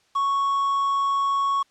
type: tone with quantisation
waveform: triangle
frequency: 1108.7 Hz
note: C#6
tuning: in tune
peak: -18 dBFS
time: 0.15-1.63 s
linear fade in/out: 10 ms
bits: 7
effects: white hiss -63 dBFS RMS until 1.7 s + low-pass 6000 Hz 12 dB/octave